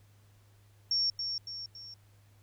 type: tone with echo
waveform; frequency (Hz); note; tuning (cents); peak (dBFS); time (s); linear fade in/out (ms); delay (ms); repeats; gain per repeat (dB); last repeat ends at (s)
sine; 5490; F8; -31; -26; 0.91-1.1; 2; 280; 3; -6; 1.94
effects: added 102 Hz sine -59 dBFS peak until 2.42 s + pink hiss -68 dBFS RMS until 2.42 s